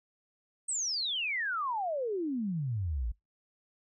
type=exponential sweep; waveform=sine; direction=down; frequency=8500 to 51.3 Hz; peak=-30 dBFS; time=0.68-3.12 s; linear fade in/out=10 ms; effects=noise-tail reverb RT60 0.2 s tail -25 dB re dry